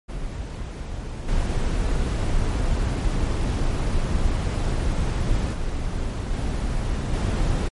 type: noise with level steps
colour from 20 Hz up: brown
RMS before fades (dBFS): -30 / -22 / -26 / -24 / -21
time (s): 0.08-7.69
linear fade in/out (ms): 20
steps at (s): 1.28 / 5.53 / 6.33 / 7.13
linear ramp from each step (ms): 5
effects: MP3 48 kbps